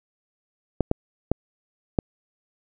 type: clicks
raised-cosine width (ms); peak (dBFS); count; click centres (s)
2; -6; 4; 0.807 / 0.914 / 1.316 / 1.988
effects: none